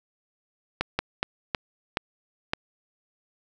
slowing click train, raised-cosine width 0.3 ms, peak -8 dBFS, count 6, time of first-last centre 0.81-2.534 s, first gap 180 ms, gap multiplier 1.33, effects none

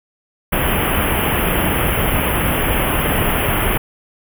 pink band-stop noise, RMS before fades -17 dBFS, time 0.52-3.78 s, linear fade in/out 10 ms, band 3200 to 10000 Hz, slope 96 dB/octave, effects none

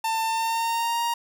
45% pulse tone with pitch glide, 895 to 937.9 Hz, A5 to A#5, +29 to +10 cents, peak -23 dBFS, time 0.04-1.14 s, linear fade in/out 5 ms, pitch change +81 cents, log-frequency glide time 0.25-1.02 s, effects none

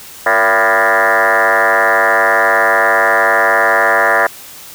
sine tone with frequency modulation, 1200 Hz, D6, 37 cents sharp, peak -8 dBFS, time 0.26-4.27 s, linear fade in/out 5 ms, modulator 104 Hz, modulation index 6.6, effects white hiss -34 dBFS RMS until 4.74 s

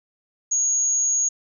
sine tone, 6645 Hz, G#8, in tune, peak -18 dBFS, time 0.51-1.29 s, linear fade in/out 10 ms, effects none

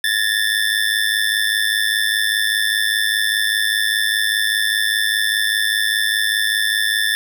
25% pulse ring-modulated tone, 1761 Hz, A6, 1 cent sharp, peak -9 dBFS, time 0.04-7.15 s, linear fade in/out 0 ms, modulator 52.5 Hz, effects none

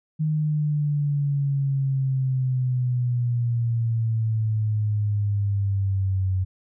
sine exponential sweep, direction down, 155.56 to 93 Hz, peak -20 dBFS, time 0.19-6.45 s, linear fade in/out 20 ms, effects none

